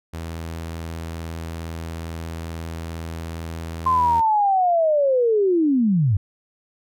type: tone with vibrato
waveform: sawtooth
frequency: 82.3 Hz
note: E2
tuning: 2 cents flat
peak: -25 dBFS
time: 0.13-4.21 s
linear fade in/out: 10 ms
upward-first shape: triangle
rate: 17 Hz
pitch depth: 17 cents each way
type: linear sweep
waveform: sine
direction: down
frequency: 1051 to 89 Hz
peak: -15 dBFS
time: 3.86-6.17 s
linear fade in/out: 5 ms
effects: none